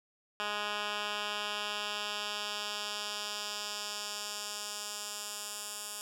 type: tone with band-pass filter sweep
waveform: 10% pulse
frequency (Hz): 207.7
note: G#3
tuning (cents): 0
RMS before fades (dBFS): -38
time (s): 0.4-6.01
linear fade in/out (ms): 0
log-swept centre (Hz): 2300 to 9100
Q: 1.1
effects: none